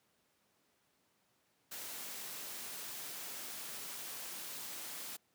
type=noise; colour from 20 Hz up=white; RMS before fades=-45 dBFS; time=1.71-5.17 s; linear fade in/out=10 ms; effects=pink hiss -75 dBFS RMS until 5.34 s + high-pass 150 Hz 12 dB/octave